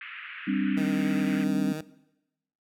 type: band-pass noise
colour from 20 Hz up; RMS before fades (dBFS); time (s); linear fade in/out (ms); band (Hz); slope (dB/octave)
pink; -41; 0.01-1.44; 2; 1400 to 2800; 48
type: chord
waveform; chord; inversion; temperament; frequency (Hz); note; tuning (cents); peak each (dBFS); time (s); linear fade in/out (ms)
sine; G suspended fourth; none; equal; 196 / 261.6 / 293.7; G3 / C4 / D4; 0 / 0 / 0; -28; 0.47-1.73; 10
type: tone with vibrato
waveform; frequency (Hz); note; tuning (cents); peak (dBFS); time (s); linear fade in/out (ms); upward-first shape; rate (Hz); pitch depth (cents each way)
15% pulse; 155.56; D#3; 0; -27; 0.77-1.81; 2; sine; 10; 28
effects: noise-tail reverb RT60 0.9 s tail -19 dB re dry